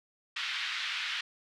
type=band-pass noise; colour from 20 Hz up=white; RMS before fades=-35 dBFS; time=0.36-1.21 s; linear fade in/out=5 ms; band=1400 to 3700 Hz; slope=24 dB/octave; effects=none